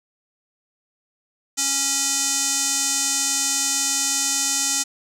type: tone with band-pass filter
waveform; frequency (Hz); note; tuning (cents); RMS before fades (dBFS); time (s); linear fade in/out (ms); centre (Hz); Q
square; 275.8; C#4; -9; -22; 1.57-4.84; 20; 6900; 3.1
effects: none